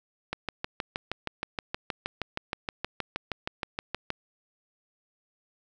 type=click train; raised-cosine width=0.3 ms; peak=-14 dBFS; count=25; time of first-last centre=0.33-4.104 s; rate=6.36 Hz; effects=none